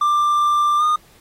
triangle tone with pitch glide, 1185 to 1222.5 Hz, D6 to D#6, +15 to -31 cents, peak -12 dBFS, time 0.01-0.96 s, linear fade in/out 5 ms, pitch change +54 cents, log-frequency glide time 0.78-0.83 s, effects pink hiss -52 dBFS RMS until 1.2 s + AAC 48 kbps

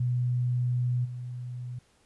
sine tone with level steps, 123.5 Hz, B2, in tune, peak -24 / -34 dBFS, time 0-1.79 s, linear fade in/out 5 ms, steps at 1.04 s, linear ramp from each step 20 ms, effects pink hiss -65 dBFS RMS until 2.05 s + resampled to 24000 Hz

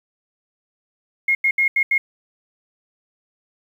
sine tone bursts at uneven times, 2150 Hz, C7, 47 cents sharp, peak -14 dBFS, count 5, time 1.28-1.35 / 1.44-1.51 / 1.58-1.68 / 1.76-1.83 / 1.91-1.98 s, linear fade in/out 5 ms, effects 8-bit

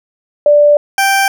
sine / 20% pulse tone pair in turn, 587.3 / 784 Hz, D5 / G5, 0 / 0 cents, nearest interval perfect fourth, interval 500 cents, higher second, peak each -4 dBFS, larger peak neither, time 0.46-0.77 / 0.98-1.28 s, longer first, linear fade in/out 2 ms, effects none

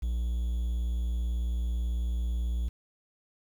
triangle tone with quantisation, 59.1 Hz, A#1, 24 cents sharp, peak -25 dBFS, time 0.02-2.69 s, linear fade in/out 10 ms, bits 9, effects none

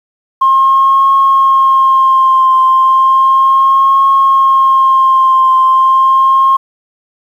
sine tone with vibrato, 1066 Hz, C6, 32 cents sharp, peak -4 dBFS, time 0.41-6.57 s, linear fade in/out 10 ms, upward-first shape triangle, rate 0.34 Hz, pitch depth 32 cents each way, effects tanh soft clip ceiling 0 dBFS + 7-bit

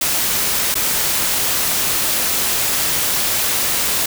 white noise with dropouts, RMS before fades -18 dBFS, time 0.01-4.06 s, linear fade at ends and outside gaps 5 ms, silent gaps 0.743-0.753 s, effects none

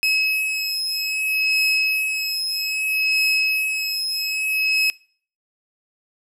30% pulse beating tone pair, 2566 / 2566.62 Hz, E7 / E7, -47 / -47 cents, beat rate 0.62 Hz, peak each -20 dBFS, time 0.03-4.9 s, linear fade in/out 0 ms, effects noise-tail reverb RT60 0.5 s tail -24 dB re dry + low-pass 12000 Hz 12 dB/octave

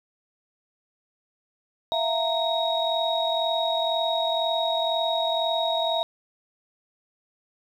sine tone cluster, 660 / 702 / 924 / 3776 Hz, E5 / F5 / A#5 / A#7, +2 / +9 / -16 / +22 cents, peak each -25 / -30 / -29 / -27 dBFS, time 1.92-6.03 s, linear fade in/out 0 ms, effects tanh soft clip ceiling -12 dBFS + 9-bit

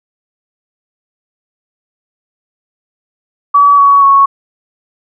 sine tone with pitch steps, 1142 / 1124.3 / 1106.9 Hz, D6 / C#6 / C#6, -49 / +24 / -3 cents, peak -3 dBFS, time 3.54-4.26 s, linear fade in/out 10 ms, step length 240 ms, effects none

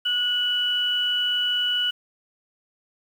sine tone pair together, 1456.8 / 2956 Hz, F#6 / F#7, -27 / -2 cents, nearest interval octave, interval 1225 cents, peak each -29 / -21 dBFS, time 0.05-1.91 s, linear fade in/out 10 ms, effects 8-bit

